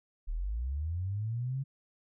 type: linear sweep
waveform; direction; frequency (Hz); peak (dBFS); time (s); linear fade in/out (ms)
sine; up; 34.39 to 138.59; -31; 0.27-1.64; 20
effects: none